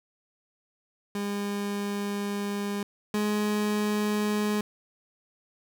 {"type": "tone pair in turn", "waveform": "30% pulse", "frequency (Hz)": [202.9, 209.6], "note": ["G#3", "G#3"], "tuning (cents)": [-40, 16], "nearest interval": "minor second", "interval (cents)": 56, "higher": "second", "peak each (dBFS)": [-26, -22], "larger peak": "second", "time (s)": [[1.15, 2.83], [3.14, 4.61]], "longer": "first", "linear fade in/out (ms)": 2, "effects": []}